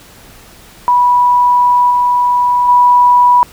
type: tone with level steps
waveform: sine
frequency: 980 Hz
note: B5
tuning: 14 cents flat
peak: -6 / -8 / -4 dBFS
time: 0.88-3.43 s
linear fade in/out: 0 ms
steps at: 1.9 / 2.68 s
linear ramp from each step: 10 ms
effects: pink hiss -39 dBFS RMS until 3.52 s